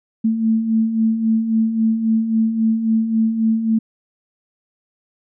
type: beating tone pair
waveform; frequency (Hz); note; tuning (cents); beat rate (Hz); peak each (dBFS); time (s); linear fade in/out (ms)
sine; 220 / 223.7; A3 / A3; 0 / +29; 3.7; -23 / -15; 0.24-3.79; 10
effects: none